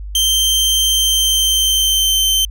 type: tone with pitch glide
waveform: sawtooth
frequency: 3136 to 3104 Hz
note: G7 to G7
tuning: 0 to -18 cents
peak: -9 dBFS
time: 0.15-2.45 s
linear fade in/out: 2 ms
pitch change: -18 cents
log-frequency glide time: 0.88-2.22 s
effects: added 50 Hz sine -25 dBFS peak until 2.5 s